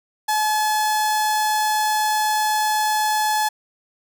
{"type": "tone with notch filter", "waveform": "sawtooth", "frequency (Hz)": 856, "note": "A5", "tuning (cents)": -48, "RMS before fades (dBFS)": -20, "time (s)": [0.28, 3.49], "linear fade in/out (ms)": 10, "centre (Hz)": 2400, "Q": 1.8, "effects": []}